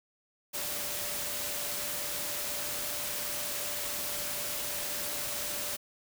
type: tone in noise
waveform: sine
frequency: 587.3 Hz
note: D5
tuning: in tune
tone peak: -46 dBFS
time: 0.53-5.77 s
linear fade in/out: 20 ms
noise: white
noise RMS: -35 dBFS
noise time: 0.53-5.77 s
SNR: -14 dB
effects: none